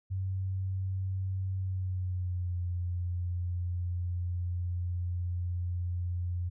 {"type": "tone with pitch glide", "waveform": "sine", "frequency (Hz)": [94.7, 88.36], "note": ["F#2", "F2"], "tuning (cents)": [41, 21], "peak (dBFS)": -30, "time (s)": [0.1, 6.5], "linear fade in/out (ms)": 20, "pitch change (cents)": -120, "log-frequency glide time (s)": [1.56, 2.58], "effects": []}